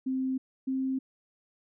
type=tone pair in turn; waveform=sine; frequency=261.6 / 263.9 Hz; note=C4 / C4; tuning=0 / +15 cents; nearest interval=unison; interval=15 cents; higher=second; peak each=-27 dBFS; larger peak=neither; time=0.06-0.38 / 0.67-0.99 s; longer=neither; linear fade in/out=10 ms; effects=none